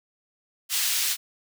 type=high-pass noise; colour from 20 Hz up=pink; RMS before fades=-25 dBFS; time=0.69-1.17 s; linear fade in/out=50 ms; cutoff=3000 Hz; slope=12 dB/octave; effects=none